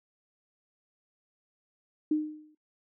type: tone with exponential decay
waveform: sine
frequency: 305.8 Hz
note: D#4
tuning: 30 cents flat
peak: -21 dBFS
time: 2.11-2.55 s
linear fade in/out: 5 ms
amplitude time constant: 94 ms
effects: noise-tail reverb RT60 0.2 s tail -26 dB re dry